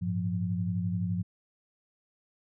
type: tone cluster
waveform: sine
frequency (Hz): 99.5 / 111.2 / 176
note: G2 / A2 / F3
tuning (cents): +26 / +19 / +14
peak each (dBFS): -32 / -36 / -30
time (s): 0.01-1.23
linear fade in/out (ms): 20
effects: none